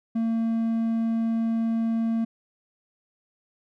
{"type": "tone", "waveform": "triangle", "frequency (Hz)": 227.1, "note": "A#3", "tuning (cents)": -45, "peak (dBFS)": -20, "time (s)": [0.15, 2.25], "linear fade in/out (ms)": 10, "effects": []}